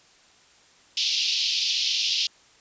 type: band-pass noise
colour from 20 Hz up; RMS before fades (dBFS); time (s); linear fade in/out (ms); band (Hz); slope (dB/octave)
white; -25; 0.97-2.27; 2; 2700 to 5400; 48
effects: white hiss -56 dBFS RMS until 2.6 s + resampled to 16000 Hz